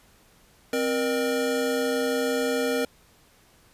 square tone cluster, 263.1 / 473.5 / 605 Hz, C4 / A#4 / D#5, +10 / +27 / -49 cents, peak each -29 / -26 / -32 dBFS, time 0.73-2.85 s, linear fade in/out 2 ms, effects pink hiss -58 dBFS RMS until 3.73 s + resampled to 32000 Hz

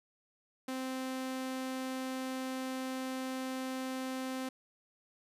sawtooth tone, 260.4 Hz, C4, 8 cents flat, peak -32 dBFS, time 0.68-4.49 s, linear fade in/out 5 ms, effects resampled to 32000 Hz + 12-bit

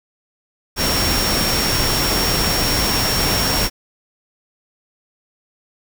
sine tone in noise, 5530 Hz, F8, 18 cents flat, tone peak -21 dBFS, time 0.76-3.7 s, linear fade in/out 50 ms, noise pink, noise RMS -19 dBFS, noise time 0.76-3.7 s, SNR -5 dB, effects none

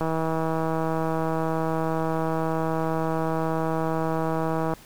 click train, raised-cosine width 1 ms, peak -13 dBFS, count 762, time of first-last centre 0.01-4.737 s, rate 161 Hz, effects pink hiss -49 dBFS RMS until 4.85 s

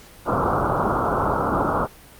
white low-pass noise, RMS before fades -21 dBFS, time 0.25-1.88 s, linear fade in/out 50 ms, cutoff 1400 Hz, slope 96 dB/octave, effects pink hiss -46 dBFS RMS until 2.19 s + Opus 48 kbps

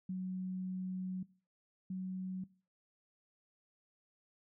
sine tone pair in turn, 185.5 / 186.45 Hz, F#3 / F#3, +5 / +14 cents, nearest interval unison, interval 9 cents, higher second, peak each -36 / -37 dBFS, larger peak first, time 0.09-1.23 / 1.9-2.44 s, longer first, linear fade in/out 5 ms, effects noise-tail reverb RT60 0.4 s tail -21 dB re dry

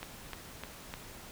click train, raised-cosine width 0.3 ms, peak -23 dBFS, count 4, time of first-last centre 0.03-0.939 s, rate 3.3 Hz, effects pink hiss -49 dBFS RMS until 1.31 s

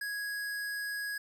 square tone, 1661.2 Hz, G#6, in tune, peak -35 dBFS, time 0.01-1.18 s, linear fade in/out 5 ms, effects 12-bit

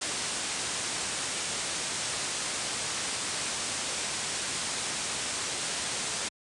white low-pass noise, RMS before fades -33 dBFS, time 0.01-6.29 s, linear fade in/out 10 ms, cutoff 9500 Hz, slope 96 dB/octave, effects high-pass 80 Hz 12 dB/octave

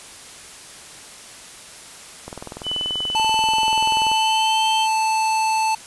click train, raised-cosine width 1 ms, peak -18 dBFS, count 39, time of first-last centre 2.28-4.116 s, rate 20.7 Hz
sine tone with pitch glide, 2999 to 3110 Hz, F#7 to G7, +23 to -14 cents, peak -22 dBFS, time 2.63-4.88 s, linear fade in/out 50 ms, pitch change +63 cents, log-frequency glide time 4.08-4.67 s
square tone, 880 Hz, A5, in tune, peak -18 dBFS, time 3.15-5.75 s, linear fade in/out 5 ms
effects white hiss -40 dBFS RMS until 5.86 s + resampled to 24000 Hz

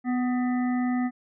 harmonic tone with a mistuned harmonic, 248.8 Hz, B3, 13 cents sharp, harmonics 1 / 3 / 5 / 7 / 8, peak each -23 / -34 / -40 / -43 / -41 dBFS, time 0.04-1.11 s, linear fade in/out 50 ms, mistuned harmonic 7, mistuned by +45 cents, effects none

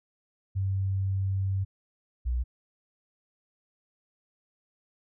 sine tone pair in turn, 96.5 / 60.91 Hz, G2 / B1, -27 / -23 cents, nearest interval minor sixth, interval 796 cents, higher first, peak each -25 dBFS, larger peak neither, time 0.55-1.65 / 2.25-2.44 s, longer first, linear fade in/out 20 ms, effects none

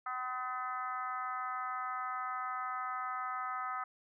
harmonic tone, 253.3 Hz, B3, 44 cents sharp, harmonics 3 / 4 / 5 / 6 / 7 / 8, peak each -43 / -46 / -37 / -49 / -51 / -51 dBFS, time 0.06-3.84 s, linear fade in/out 5 ms, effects none

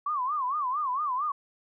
sine tone with vibrato, 1104 Hz, C#6, 7 cents flat, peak -26 dBFS, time 0.06-1.32 s, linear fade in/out 5 ms, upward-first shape sine, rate 4.4 Hz, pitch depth 190 cents each way, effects none

